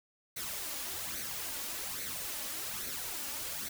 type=noise with flanger; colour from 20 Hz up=white; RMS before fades=-39 dBFS; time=0.36-3.69 s; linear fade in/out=10 ms; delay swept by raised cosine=0.48 to 3.58 ms; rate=1.2 Hz; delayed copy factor=+0.6; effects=none